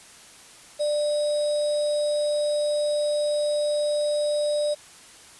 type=tone with sample-and-hold; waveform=sine; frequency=593 Hz; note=D5; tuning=17 cents sharp; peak=-21 dBFS; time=0.79-4.75 s; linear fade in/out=20 ms; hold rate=4410 Hz; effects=white hiss -48 dBFS RMS until 5.39 s + resampled to 24000 Hz